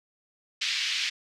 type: band-pass noise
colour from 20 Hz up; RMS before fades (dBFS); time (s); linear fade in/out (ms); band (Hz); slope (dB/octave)
pink; -29; 0.61-1.1; 10; 2200 to 5100; 24
effects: none